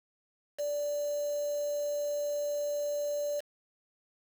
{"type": "tone with quantisation", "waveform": "sine", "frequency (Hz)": 584, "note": "D5", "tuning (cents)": -10, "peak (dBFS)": -30, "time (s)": [0.58, 3.41], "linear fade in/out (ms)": 20, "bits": 7, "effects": []}